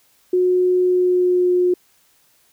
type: tone with pitch glide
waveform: sine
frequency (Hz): 363.7 to 359.3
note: F#4 to F4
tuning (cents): -30 to +49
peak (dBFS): -13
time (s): 0.33-1.74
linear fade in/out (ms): 5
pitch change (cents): -21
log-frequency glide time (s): 0.81-1.49
effects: white hiss -58 dBFS RMS until 2.52 s

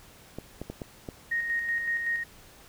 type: clicks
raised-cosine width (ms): 2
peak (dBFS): -22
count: 5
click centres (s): 0.386 / 0.616 / 0.7 / 0.818 / 1.088
type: tone with tremolo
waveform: sine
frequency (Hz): 1864.7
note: A#6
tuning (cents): 0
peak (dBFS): -25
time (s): 1.31-2.24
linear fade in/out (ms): 10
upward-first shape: square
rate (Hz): 5.3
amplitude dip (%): 40
effects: pink hiss -53 dBFS RMS until 2.68 s

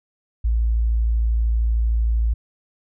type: tone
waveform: sine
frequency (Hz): 56.5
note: A1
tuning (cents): +47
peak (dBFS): -16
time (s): 0.44-2.34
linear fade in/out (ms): 10
effects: none

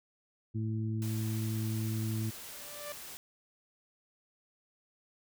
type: harmonic tone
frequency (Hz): 110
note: A2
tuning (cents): 0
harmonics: 1 / 2 / 3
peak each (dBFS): -32 / -38 / -42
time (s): 0.54-2.31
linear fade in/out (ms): 20
type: noise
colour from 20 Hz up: white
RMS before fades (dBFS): -46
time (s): 1.02-3.17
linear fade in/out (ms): 0
type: tone with exponential growth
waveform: sawtooth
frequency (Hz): 587.3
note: D5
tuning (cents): 0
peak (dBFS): -35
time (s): 2.27-2.92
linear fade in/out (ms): 0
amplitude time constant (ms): 140
effects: none

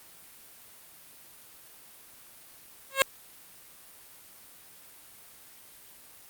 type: tone with exponential growth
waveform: 10% pulse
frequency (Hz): 540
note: C#5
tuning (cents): -45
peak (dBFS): -7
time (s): 2.9-3.02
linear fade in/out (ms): 0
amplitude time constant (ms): 24
effects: white hiss -52 dBFS RMS until 6.29 s + Opus 32 kbps

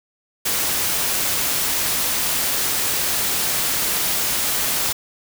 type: noise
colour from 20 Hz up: white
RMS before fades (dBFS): -21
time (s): 0.45-4.93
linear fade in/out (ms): 10
effects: none

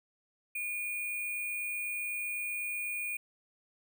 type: tone with sample-and-hold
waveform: sine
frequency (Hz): 2441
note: D#7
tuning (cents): -34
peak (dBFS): -33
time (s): 0.55-3.17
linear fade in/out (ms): 5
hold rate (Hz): 11025
effects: none

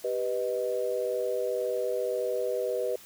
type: chord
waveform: sine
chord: G augmented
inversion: none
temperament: equal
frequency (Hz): 392 / 493.9 / 622.3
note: G4 / B4 / D#5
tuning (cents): 0 / 0 / 0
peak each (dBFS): -33 / -29 / -33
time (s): 0.04-2.96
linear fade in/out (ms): 5
effects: white hiss -51 dBFS RMS until 3.05 s

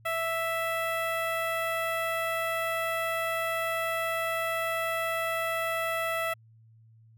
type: tone with notch filter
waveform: 15% pulse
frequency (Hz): 659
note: E5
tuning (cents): -1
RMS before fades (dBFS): -30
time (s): 0.05-6.34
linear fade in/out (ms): 10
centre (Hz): 6200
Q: 0.88
effects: added 112 Hz sine -54 dBFS peak until 7.17 s

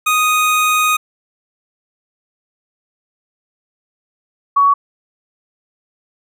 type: tone pair in turn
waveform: 25% pulse / sine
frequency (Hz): 1244.5 / 1123.9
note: D#6 / C#6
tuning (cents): 0 / +24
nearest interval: major second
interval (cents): 176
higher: first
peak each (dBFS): -8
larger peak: neither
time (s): 0.06-0.97 / 4.56-4.74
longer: first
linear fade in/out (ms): 10
effects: none

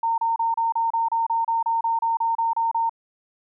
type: tone bursts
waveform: sine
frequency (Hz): 915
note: A#5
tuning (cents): -32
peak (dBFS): -19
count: 16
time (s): 0.03-2.895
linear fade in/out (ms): 5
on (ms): 150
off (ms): 31
effects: none

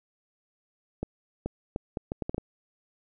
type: accelerating click train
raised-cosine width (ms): 2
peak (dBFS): -17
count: 9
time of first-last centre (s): 1.03-2.381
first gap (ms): 430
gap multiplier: 0.7
effects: none

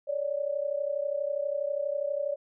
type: tone pair together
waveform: sine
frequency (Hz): 560 / 592.3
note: C#5 / D5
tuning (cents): +18 / +15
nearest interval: minor second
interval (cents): 97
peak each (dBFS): -30 / -31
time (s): 0.07-2.36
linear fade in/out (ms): 20
effects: none

